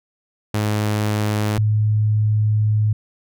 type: tone pair in turn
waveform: sawtooth / sine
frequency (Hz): 105.6 / 106.95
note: G#2 / A2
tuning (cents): +29 / -49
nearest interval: unison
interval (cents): 22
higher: second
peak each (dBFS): -14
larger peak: neither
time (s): 0.54-1.58 / 1.58-2.93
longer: second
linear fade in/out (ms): 5
effects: none